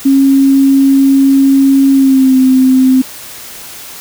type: tone with pitch glide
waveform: sine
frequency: 272.4 to 259.9 Hz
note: C#4 to C4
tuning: -30 to -11 cents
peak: -4 dBFS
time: 0.05-3.02 s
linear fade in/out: 10 ms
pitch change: -81 cents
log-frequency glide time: 1.93-2.37 s
effects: white hiss -29 dBFS RMS until 4 s